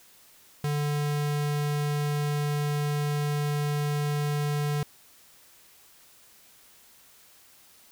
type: tone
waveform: square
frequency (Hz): 146.83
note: D3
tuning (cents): 0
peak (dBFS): -26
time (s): 0.64-4.83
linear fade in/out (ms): 2
effects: white hiss -56 dBFS RMS until 7.91 s